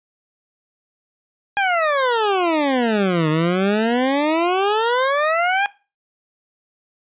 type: exponential two-way sweep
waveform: 20% pulse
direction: down then up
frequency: 821 to 152.1 to 821 Hz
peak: -11 dBFS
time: 1.57-5.66 s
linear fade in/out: 0 ms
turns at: 3.29 s
effects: noise-tail reverb RT60 0.3 s tail -19 dB re dry + resampled to 8000 Hz